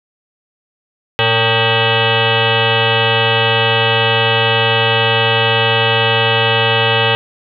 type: tone with frequency modulation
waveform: sine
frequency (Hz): 1244.5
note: D#6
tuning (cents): 0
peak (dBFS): -10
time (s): 1.19-7.15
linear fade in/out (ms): 0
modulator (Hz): 340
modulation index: 6.1
effects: none